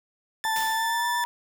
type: tone with vibrato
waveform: sawtooth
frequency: 1760 Hz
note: A6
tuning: in tune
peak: -24 dBFS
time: 0.44-1.24 s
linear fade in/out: 0 ms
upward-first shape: triangle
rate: 8.5 Hz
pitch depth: 10 cents each way
type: tone with pitch glide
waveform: sine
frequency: 890 to 959.4 Hz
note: A5 to A#5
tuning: +20 to +50 cents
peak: -25 dBFS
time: 0.45-1.25 s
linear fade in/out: 0 ms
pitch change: +130 cents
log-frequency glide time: 0.72-1.09 s
type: noise with exponential decay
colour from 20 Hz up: white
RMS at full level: -33 dBFS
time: 0.56-1.21 s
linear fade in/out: 0 ms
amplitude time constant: 140 ms
effects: none